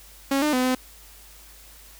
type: tone with pitch steps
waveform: sawtooth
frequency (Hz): 274.3 / 301.1 / 253.5 / 255.7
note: C#4 / D4 / B3 / C4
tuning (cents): -18 / +43 / +45 / -40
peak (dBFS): -16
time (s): 0.31-0.75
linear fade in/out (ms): 5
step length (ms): 110
effects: added 50 Hz sine -50 dBFS peak until 1.99 s + white hiss -49 dBFS RMS until 1.99 s